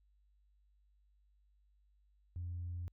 sine tone, 87.31 Hz, F2, in tune, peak -38 dBFS, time 2.36-2.88 s, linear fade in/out 0 ms, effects tanh soft clip ceiling -35 dBFS + added 50 Hz sine -68 dBFS peak until 2.92 s

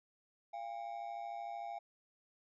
triangle ring-modulated tone, 748 Hz, F#5, 19 cents sharp, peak -36 dBFS, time 0.53-1.79 s, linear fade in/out 10 ms, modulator 56.6 Hz, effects resampled to 16000 Hz

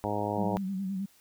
harmonic tone, 103.83 Hz, G#2, in tune, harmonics 1 / 2 / 3 / 4 / 5 / 6 / 7 / 8 / 9, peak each -37 / -37 / -37 / -37 / -37 / -37 / -37 / -37 / -37 dBFS, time 0.04-0.57 s, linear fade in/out 0 ms
sine tone with vibrato, 192.4 Hz, G3, 32 cents flat, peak -30 dBFS, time 0.37-1.06 s, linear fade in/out 10 ms, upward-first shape sine, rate 9.5 Hz, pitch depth 64 cents each way
effects white hiss -62 dBFS RMS until 1.2 s

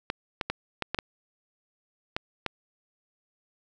clicks, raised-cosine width 0.3 ms, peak -12 dBFS, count 8, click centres 0.101 / 0.412 / 0.5 / 0.823 / 0.946 / 0.988 / 2.165 / 2.463 s, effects none

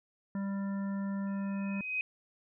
harmonic tone, 197.3 Hz, G3, 11 cents sharp, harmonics 1 / 3 / 5 / 7 / 9, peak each -32 / -48 / -49 / -53 / -53 dBFS, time 0.35-1.81 s, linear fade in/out 2 ms
sine tone with exponential growth, 2516 Hz, D#7, 19 cents sharp, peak -28 dBFS, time 1.27-2.01 s, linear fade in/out 1 ms, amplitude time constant 160 ms
effects none

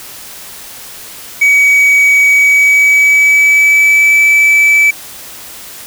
triangle tone with pitch glide, 2266 to 2307 Hz, C#7 to D7, +37 to -31 cents, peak -3 dBFS, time 1.41-4.91 s, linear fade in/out 10 ms, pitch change +32 cents, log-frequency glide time 2.3-4.17 s, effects white hiss -30 dBFS RMS until 5.86 s

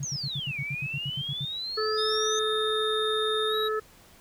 sine tone bursts, 140 Hz, C#3, 18 cents sharp, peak -30 dBFS, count 13, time 0-1.451 s, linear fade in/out 5 ms, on 47 ms, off 70 ms
sine exponential two-way sweep, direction down then up, 6645 to 2217 to 6270 Hz, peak -31 dBFS, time 0.03-2.39 s, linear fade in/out 0 ms, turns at 0.6 s
harmonic tone, 432.8 Hz, A4, 29 cents flat, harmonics 1 / 3 / 4, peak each -27 / -31 / -37 dBFS, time 1.77-3.8 s, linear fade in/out 10 ms
triangle tone with pitch glide, 3662 to 3835 Hz, A#7 to A#7, -32 to +48 cents, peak -28 dBFS, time 1.97-3.69 s, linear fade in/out 20 ms, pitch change +80 cents, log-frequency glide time 3.48-3.55 s
effects pink hiss -55 dBFS RMS until 4.2 s

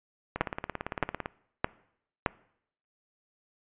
two click trains, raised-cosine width 0.5 ms, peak -17 / -9 dBFS, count 17 / 4, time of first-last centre 0.36-1.259 / 0.41-2.262 s, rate 17.8 / 1.62 Hz, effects noise-tail reverb RT60 0.7 s tail -21 dB re dry + resampled to 8000 Hz

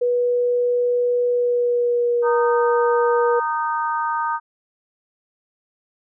sine tone with pitch glide, 487.8 to 477.8 Hz, B4 to A#4, -21 to +43 cents, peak -16 dBFS, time 0.01-3.4 s, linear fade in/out 10 ms, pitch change -36 cents, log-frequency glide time 1.29-2.26 s
harmonic tone, 308.6 Hz, D#4, 14 cents flat, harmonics 3 / 4 / 5, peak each -22 / -24 / -29 dBFS, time 2.22-4.4 s, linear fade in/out 50 ms
effects none

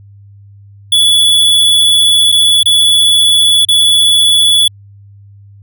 square tone with dropouts, 3423 Hz, A7, 48 cents flat, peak -6 dBFS, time 0.92-4.68 s, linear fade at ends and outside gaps 5 ms, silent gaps 2.319-2.323 / 2.632-2.657 / 3.651-3.686 s, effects added 100 Hz sine -35 dBFS peak until 5.62 s

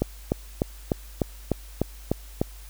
click train, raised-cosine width 2 ms, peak -8 dBFS, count 9, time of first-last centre 0.02-2.415 s, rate 3.34 Hz, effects added 50 Hz sine -41 dBFS peak until 2.69 s + white hiss -50 dBFS RMS until 2.69 s

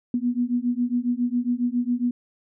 sine beating tone pair, 240 / 247.3 Hz, B3 / B3, -49 / +3 cents, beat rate 7.3 Hz, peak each -24 dBFS, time 0.14-2.11 s, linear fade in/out 2 ms, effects none

